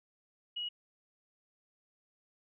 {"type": "tone", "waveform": "sine", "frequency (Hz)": 2905, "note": "F#7", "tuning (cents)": -32, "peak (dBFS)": -35, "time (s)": [0.56, 0.69], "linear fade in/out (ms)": 10, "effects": []}